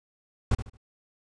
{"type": "noise with echo", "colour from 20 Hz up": "brown", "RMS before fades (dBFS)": -22, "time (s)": [0.51, 0.55], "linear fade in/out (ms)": 5, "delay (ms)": 74, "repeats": 3, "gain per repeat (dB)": -11, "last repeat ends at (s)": 0.772, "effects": ["resampled to 22050 Hz"]}